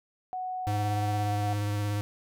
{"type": "tone with pitch glide", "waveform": "sine", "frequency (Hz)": [740, 727.3], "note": ["F#5", "F#5"], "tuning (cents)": [0, -30], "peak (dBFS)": -31, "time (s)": [0.33, 1.53], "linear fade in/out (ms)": 0, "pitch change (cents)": -30, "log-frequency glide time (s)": [1.18, 1.33]}
{"type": "tone with vibrato", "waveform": "square", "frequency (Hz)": 103.2, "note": "G#2", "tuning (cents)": -10, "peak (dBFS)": -28, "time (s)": [0.67, 2.01], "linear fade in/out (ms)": 0, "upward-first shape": "square", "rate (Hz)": 17, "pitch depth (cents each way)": 13}
{"effects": []}